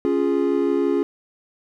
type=chord; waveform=triangle; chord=Db major; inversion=none; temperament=equal; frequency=277.2 / 349.2 / 415.3 Hz; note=Db4 / F4 / Ab4; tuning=0 / 0 / 0 cents; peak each=-20 dBFS; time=0.05-1.03 s; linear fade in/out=0 ms; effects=none